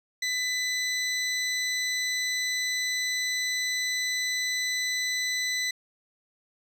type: tone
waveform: 20% pulse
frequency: 2000 Hz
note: B6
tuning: 21 cents sharp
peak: -21 dBFS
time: 0.22-5.71 s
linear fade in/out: 5 ms
effects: low-pass 11000 Hz 12 dB/octave